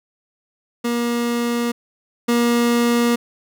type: tone pair in turn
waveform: 30% pulse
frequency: 237.5 / 237.5 Hz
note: A#3 / A#3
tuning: +33 / +33 cents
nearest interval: unison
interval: 0 cents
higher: neither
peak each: -16 / -12 dBFS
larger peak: second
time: 0.84-1.72 / 2.28-3.16 s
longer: neither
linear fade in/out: 10 ms
effects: none